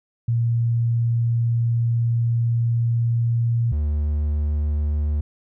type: tone pair in turn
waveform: sine / triangle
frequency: 117 / 74.42 Hz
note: A#2 / D2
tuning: +7 / +24 cents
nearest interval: minor sixth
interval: 783 cents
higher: first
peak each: -17 dBFS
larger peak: neither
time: 0.28-3.72 / 3.72-5.21 s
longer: first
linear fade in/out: 5 ms
effects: none